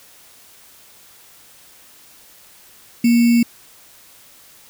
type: tone with sample-and-hold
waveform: sine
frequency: 235.5 Hz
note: A#3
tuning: 18 cents sharp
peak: -10 dBFS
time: 3.04-3.43 s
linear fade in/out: 5 ms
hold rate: 2450 Hz
effects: white hiss -47 dBFS RMS until 4.69 s